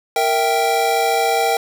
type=chord; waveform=square; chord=E diminished; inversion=second; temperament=equal with one note detuned; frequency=463.5 / 659.3 / 784 Hz; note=Bb4 / E5 / G5; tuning=-10 / 0 / 0 cents; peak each=-21 / -23 / -18 dBFS; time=0.16-1.57 s; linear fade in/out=2 ms; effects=none